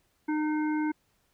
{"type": "harmonic tone", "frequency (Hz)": 305.4, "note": "D#4", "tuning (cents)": -32, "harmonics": [1, 3, 5, 7], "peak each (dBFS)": [-26, -36, -40, -43], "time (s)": [0.28, 0.92], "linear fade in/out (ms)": 10, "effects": ["pink hiss -71 dBFS RMS until 1.33 s"]}